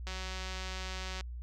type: click train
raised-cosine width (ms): 0.2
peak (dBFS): -24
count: 214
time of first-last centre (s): 0.07-1.209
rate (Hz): 187
effects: added 60 Hz sine -39 dBFS peak until 1.42 s